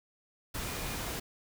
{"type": "tone in noise", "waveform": "sine", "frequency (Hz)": 2431, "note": "D#7", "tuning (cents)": -41, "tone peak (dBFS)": -48, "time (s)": [0.66, 0.96], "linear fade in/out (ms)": 10, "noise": "pink", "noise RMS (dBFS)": -37, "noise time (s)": [0.54, 1.2], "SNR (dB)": -14, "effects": []}